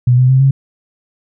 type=tone with pitch steps; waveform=sine; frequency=123.47 / 127.46 / 131.57 / 135.82 Hz; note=B2 / C3 / C3 / C#3; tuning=0 / -45 / +10 / -35 cents; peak=-6 dBFS; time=0.07-0.51 s; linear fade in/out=5 ms; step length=110 ms; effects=none